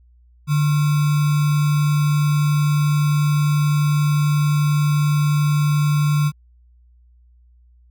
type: tone with sample-and-hold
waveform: sine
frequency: 148.1 Hz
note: D3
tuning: 15 cents sharp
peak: -14 dBFS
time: 0.47-6.32 s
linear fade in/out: 50 ms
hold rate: 1225 Hz
effects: added 60 Hz sine -49 dBFS peak until 7.9 s